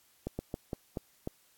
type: slowing click train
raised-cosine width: 2 ms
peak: -21 dBFS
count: 6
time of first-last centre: 0.27-1.274 s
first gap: 120 ms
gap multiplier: 1.26
effects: white hiss -66 dBFS RMS until 1.57 s + AAC 64 kbps